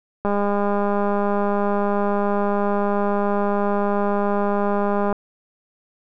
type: click train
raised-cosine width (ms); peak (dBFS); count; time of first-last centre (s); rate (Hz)
1; -9; 991; 0.25-5.127; 203
effects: none